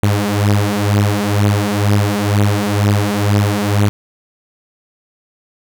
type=beating tone pair; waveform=sawtooth; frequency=101.6 / 103.7 Hz; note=G#2 / G#2; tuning=-38 / -2 cents; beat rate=2.1 Hz; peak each=-11 dBFS; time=0.03-3.89 s; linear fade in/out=0 ms; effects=none